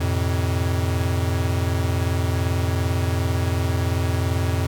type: chord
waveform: square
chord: F major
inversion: none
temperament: equal with one note detuned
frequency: 87.31 / 110 / 127.83 Hz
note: F2 / A2 / C3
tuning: 0 / 0 / -40 cents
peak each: -22 / -27 / -28 dBFS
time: 0-4.67 s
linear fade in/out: 10 ms
effects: none